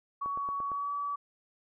sine tone with pitch glide, 1124 to 1145.6 Hz, C#6 to D6, +24 to -43 cents, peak -31 dBFS, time 0.21-1.16 s, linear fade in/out 10 ms, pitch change +33 cents, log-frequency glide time 0.67-0.92 s
click train, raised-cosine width 1 ms, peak -30 dBFS, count 5, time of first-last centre 0.26-0.717 s, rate 8.75 Hz
effects none

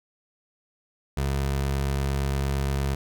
25% pulse tone, 68.7 Hz, C#2, 15 cents flat, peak -20 dBFS, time 1.17-2.95 s, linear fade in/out 5 ms, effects none

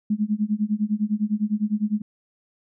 sine tone with tremolo, 211.1 Hz, G#3, 29 cents sharp, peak -17 dBFS, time 0.1-2.02 s, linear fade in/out 5 ms, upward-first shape sine, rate 9.9 Hz, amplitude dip 95%, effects none

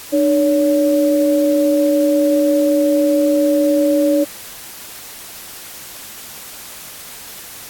sine tone pair together, 300 / 566.3 Hz, D4 / C#5, +37 / +37 cents, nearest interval major seventh, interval 1100 cents, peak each -14 dBFS, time 0.12-4.25 s, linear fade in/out 20 ms, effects white hiss -34 dBFS RMS until 7.69 s + AAC 64 kbps

